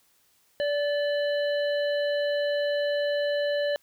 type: harmonic tone with a mistuned harmonic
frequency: 580 Hz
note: D5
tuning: 22 cents flat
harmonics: 1 / 3 / 5 / 7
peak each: -24 / -34 / -38 / -41 dBFS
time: 0.6-3.76 s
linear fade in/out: 0 ms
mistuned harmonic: 5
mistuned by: +53 cents
effects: white hiss -65 dBFS RMS until 3.82 s